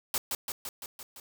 white noise with echo, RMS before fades -29 dBFS, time 0.14-0.18 s, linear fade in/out 2 ms, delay 170 ms, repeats 6, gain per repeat -3 dB, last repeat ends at 1.2 s, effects none

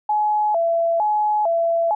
sine tone with vibrato, 753 Hz, F#5, 30 cents sharp, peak -16 dBFS, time 0.09-1.95 s, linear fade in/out 5 ms, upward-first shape square, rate 1.1 Hz, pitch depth 200 cents each way, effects none

